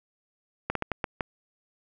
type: slowing click train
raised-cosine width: 0.5 ms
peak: -12 dBFS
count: 6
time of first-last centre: 0.7-1.208 s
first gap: 53 ms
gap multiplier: 1.33
effects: none